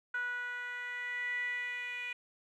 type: tone with band-pass filter sweep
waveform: 10% pulse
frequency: 490 Hz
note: B4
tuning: 14 cents flat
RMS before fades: -38 dBFS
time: 0.14-2.13 s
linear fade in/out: 5 ms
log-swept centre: 1500 to 2300 Hz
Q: 9.1
effects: none